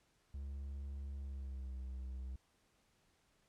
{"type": "tone with pitch glide", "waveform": "triangle", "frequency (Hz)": [69.3, 64.29], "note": ["C#2", "C2"], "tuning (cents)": [0, -30], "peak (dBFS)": -40, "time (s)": [0.34, 2.36], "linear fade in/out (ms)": 5, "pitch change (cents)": -130, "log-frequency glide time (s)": [1.19, 1.76], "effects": ["pink hiss -75 dBFS RMS until 3.48 s", "low-pass 10000 Hz 12 dB/octave"]}